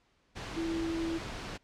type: tone in noise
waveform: sine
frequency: 329.6 Hz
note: E4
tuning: in tune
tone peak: -31 dBFS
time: 0.56-1.19 s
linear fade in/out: 20 ms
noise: pink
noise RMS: -40 dBFS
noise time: 0.35-1.58 s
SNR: +6 dB
effects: pink hiss -70 dBFS RMS until 1.63 s + low-pass 5000 Hz 12 dB/octave